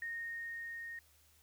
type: tone with level ramp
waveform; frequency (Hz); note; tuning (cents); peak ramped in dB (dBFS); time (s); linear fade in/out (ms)
sine; 1852; A#6; -12; -38 to -43; 0.02-0.99; 2
effects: added 77 Hz sine -70 dBFS peak until 1.42 s + white hiss -68 dBFS RMS until 1.42 s